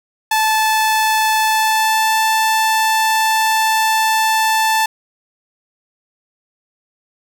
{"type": "tone with pitch glide", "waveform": "sawtooth", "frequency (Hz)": [873, 880.6], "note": ["A5", "A5"], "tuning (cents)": [-14, 1], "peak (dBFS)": -9, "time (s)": [0.31, 4.86], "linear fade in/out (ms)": 5, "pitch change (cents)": 15, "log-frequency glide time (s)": [1.39, 2.19], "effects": []}